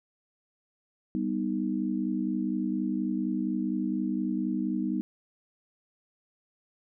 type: chord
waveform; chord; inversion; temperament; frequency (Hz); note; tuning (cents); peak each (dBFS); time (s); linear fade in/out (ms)
sine; G augmented; none; equal; 196 / 246.9 / 311.1; G3 / B3 / D#4; 0 / 0 / 0; -31; 1.15-5.01; 0
effects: none